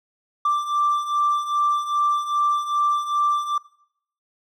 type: beating tone pair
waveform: triangle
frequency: 1174.7 / 1177.2 Hz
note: D6 / D6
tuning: 0 / +4 cents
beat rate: 2.5 Hz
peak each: -22 / -18 dBFS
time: 0.45-3.58 s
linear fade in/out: 5 ms
effects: noise-tail reverb RT60 0.7 s tail -22 dB re dry + tanh soft clip ceiling -12 dBFS